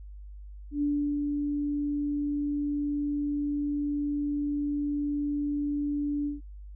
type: tone with ADSR envelope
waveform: sine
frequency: 290.3 Hz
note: D4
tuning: 20 cents flat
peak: -23 dBFS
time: 0.71-6.41 s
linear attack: 110 ms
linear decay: 360 ms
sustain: -3 dB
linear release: 150 ms
effects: noise-tail reverb RT60 0.1 s tail -26 dB re dry + added 50 Hz sine -41 dBFS peak until 6.75 s